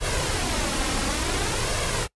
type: noise with flanger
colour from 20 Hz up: pink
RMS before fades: -25 dBFS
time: 0-2.08 s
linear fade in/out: 50 ms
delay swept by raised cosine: 1.8 to 3.8 ms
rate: 0.56 Hz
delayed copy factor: +0.5
effects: noise-tail reverb RT60 0.1 s tail -23 dB re dry + resampled to 24000 Hz